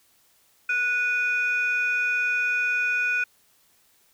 sine tone pair together, 1469 / 2471 Hz, F#6 / D#7, -13 / -13 cents, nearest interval major sixth, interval 900 cents, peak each -23 / -23 dBFS, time 0.69-3.24 s, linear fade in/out 5 ms, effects tanh soft clip ceiling -16 dBFS + white hiss -62 dBFS RMS until 4.13 s

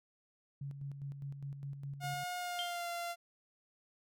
sine tone with tremolo, 139.8 Hz, C#3, 15 cents sharp, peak -39 dBFS, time 0.61-2.24 s, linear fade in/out 5 ms, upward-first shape square, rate 4.9 Hz, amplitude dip 50%
sawtooth tone with pitch glide, 717 to 690.2 Hz, F5 to F5, +45 to -21 cents, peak -34 dBFS, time 2-3.16 s, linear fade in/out 50 ms, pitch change -66 cents, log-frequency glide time 2.37-2.89 s
sine tone with exponential decay, 3168 Hz, G7, 18 cents sharp, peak -34 dBFS, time 2.59-2.86 s, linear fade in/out 0 ms, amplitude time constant 57 ms
effects none

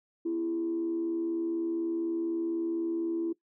sine tone with frequency modulation, 333.6 Hz, E4, 21 cents sharp, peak -27 dBFS, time 0.25-3.33 s, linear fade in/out 10 ms, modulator 75.9 Hz, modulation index 0.33, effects noise-tail reverb RT60 0.1 s tail -20 dB re dry + tanh soft clip ceiling -23 dBFS

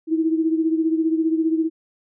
sine beating tone pair, 319.9 / 334.9 Hz, D#4 / E4, +48 / +27 cents, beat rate 15 Hz, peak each -18 / -24 dBFS, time 0.07-1.7 s, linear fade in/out 50 ms, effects none

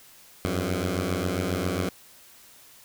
10% pulse beating tone pair, 87.31 / 94.71 Hz, F2 / F#2, 0 / +41 cents, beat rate 7.4 Hz, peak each -20 dBFS, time 0.45-1.89 s, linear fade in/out 0 ms, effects white hiss -52 dBFS RMS until 2.84 s

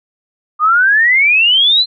sine exponential sweep, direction up, 1200 to 4160 Hz, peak -7 dBFS, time 0.59-1.86 s, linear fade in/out 50 ms, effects none

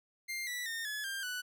sawtooth tone with pitch steps, 2100 / 1959.4 / 1828.2 / 1705.7 / 1591.5 / 1484.9 Hz, C7 / B6 / A#6 / G#6 / G6 / F#6, +6 / -14 / -34 / +46 / +26 / +6 cents, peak -33 dBFS, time 0.28-1.42 s, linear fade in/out 20 ms, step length 190 ms, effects none

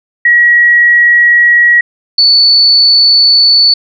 sine tone pair in turn, 1912 / 4469 Hz, A#6 / C#8, +43 / +13 cents, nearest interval octave + minor third, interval 1470 cents, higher second, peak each -3 dBFS, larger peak neither, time 0.25-1.81 / 2.18-3.74 s, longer neither, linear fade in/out 5 ms, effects none

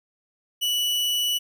40% pulse tone, 2954 Hz, F#7, 3 cents flat, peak -21 dBFS, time 0.61-1.39 s, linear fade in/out 20 ms, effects none

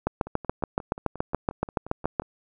two click trains, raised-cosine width 1 ms, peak -9 / -24 dBFS, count 16 / 12, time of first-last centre 0.07-2.198 / 0.27-2.22 s, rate 7.05 / 5.64 Hz, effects none

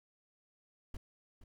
brown noise with echo, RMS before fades -40 dBFS, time 0.94-0.97 s, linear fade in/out 5 ms, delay 470 ms, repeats 1, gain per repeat -14 dB, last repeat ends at 1.44 s, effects none

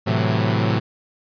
sawtooth chord, F# half-diminished seventh, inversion first, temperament equal, 110 / 130.81 / 164.81 / 185 Hz, A2 / C3 / E3 / F#3, 0 / 0 / 0 / 0 cents, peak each -16 / -20 / -21 / -21 dBFS, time 0.06-0.8 s, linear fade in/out 20 ms, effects resampled to 11025 Hz

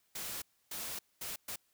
white noise bursts at uneven times, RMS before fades -41 dBFS, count 4, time 0.15-0.42 / 0.71-0.99 / 1.21-1.36 / 1.48-1.56 s, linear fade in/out 5 ms, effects white hiss -74 dBFS RMS until 1.73 s

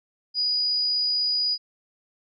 sine tone, 4918 Hz, D#8, 21 cents flat, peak -21 dBFS, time 0.34-1.58 s, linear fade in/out 50 ms, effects none

